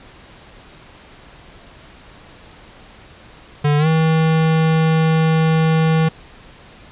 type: tone with pitch glide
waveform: square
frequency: 146.83 to 160.12 Hz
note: D3 to D#3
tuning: 0 to +50 cents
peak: -13 dBFS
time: 3.64-6.09 s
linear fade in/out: 10 ms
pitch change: +150 cents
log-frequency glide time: 3.78-3.87 s
effects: pink hiss -43 dBFS RMS until 6.91 s + resampled to 8000 Hz